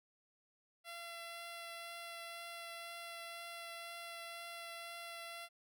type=tone with vibrato; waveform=10% pulse; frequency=680 Hz; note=F5; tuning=46 cents flat; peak=-38 dBFS; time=0.84-5.49 s; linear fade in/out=50 ms; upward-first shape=triangle; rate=2 Hz; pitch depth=11 cents each way; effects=none